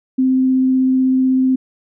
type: tone with vibrato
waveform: sine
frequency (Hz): 260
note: C4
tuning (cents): -11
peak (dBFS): -11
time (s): 0.18-1.56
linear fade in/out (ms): 10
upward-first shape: triangle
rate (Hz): 16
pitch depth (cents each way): 8
effects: none

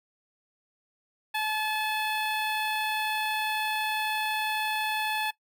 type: tone with notch filter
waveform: 15% pulse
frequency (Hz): 862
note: A5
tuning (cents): -36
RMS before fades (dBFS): -29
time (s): 1.34-5.31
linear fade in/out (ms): 10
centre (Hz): 7500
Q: 1.3
effects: noise-tail reverb RT60 0.1 s tail -19 dB re dry

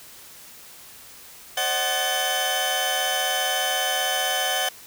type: tone cluster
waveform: sawtooth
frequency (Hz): 532 / 608 / 748 / 1739 / 3067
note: C5 / D#5 / F#5 / A6 / G7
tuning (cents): +29 / -40 / +19 / -21 / -38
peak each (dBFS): -29 / -29 / -23 / -25 / -23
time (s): 1.57-4.69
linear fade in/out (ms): 5
effects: white hiss -45 dBFS RMS until 4.86 s

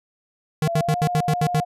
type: tone bursts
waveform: square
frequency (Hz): 154.5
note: D#3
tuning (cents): -12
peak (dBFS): -18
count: 8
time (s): 0.62-1.602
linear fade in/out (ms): 2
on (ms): 58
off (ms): 74
type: tone with pitch glide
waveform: sine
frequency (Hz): 676 to 710.8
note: E5 to F5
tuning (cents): +43 to +30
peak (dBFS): -23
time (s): 0.66-1.65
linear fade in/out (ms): 20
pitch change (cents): +87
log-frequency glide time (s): 0.79-0.97
effects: resampled to 32000 Hz

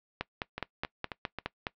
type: two click trains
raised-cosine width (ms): 0.3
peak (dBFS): -15 / -19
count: 8 / 4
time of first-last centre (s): 0.21-1.668 / 0.58-1.386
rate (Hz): 4.8 / 3.72
effects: noise-tail reverb RT60 0.1 s tail -21 dB re dry + low-pass 4000 Hz 12 dB/octave

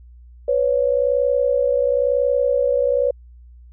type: tone pair together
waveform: sine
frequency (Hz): 498 / 559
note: B4 / C#5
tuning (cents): +14 / +14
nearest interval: major second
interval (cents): 200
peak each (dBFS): -18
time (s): 0.48-3.11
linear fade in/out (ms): 5
effects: added 60 Hz sine -41 dBFS peak until 3.72 s

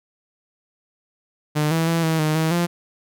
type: tone with pitch steps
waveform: sawtooth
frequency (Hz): 150.9 / 163.3 / 166.2 / 160.9 / 154.4 / 159.8 / 172.9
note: D3 / E3 / E3 / E3 / D#3 / D#3 / F3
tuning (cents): +47 / -16 / +15 / -42 / -13 / +47 / -17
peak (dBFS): -14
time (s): 1.55-2.67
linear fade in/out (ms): 20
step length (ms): 160
effects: none

